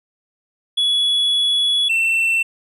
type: tone pair in turn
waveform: triangle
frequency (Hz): 3388 / 2689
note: G#7 / E7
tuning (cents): +34 / +34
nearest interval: major third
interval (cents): 400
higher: first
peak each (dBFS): -13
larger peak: neither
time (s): 0.77-1.89 / 1.89-2.43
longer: first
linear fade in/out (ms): 10
effects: resampled to 32000 Hz